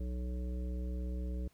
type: harmonic tone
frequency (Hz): 61.74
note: B1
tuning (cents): 0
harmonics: 1 / 3 / 5 / 7 / 9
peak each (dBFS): -35 / -45 / -49 / -52 / -54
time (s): 0-1.48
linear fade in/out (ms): 5
effects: pink hiss -70 dBFS RMS until 1.53 s